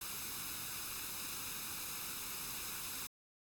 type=noise with comb filter; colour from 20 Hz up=white; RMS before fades=-43 dBFS; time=0.01-3.07 s; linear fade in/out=5 ms; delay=0.78 ms; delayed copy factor=+0.6; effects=AAC 64 kbps